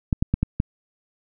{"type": "clicks", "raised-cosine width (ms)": 5, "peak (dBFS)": -7, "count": 5, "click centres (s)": [0.128, 0.225, 0.34, 0.43, 0.601], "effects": []}